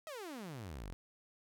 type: exponential sweep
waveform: sawtooth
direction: down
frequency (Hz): 659.3 to 39.03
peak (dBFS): -40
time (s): 0.07-0.93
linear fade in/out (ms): 0
effects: none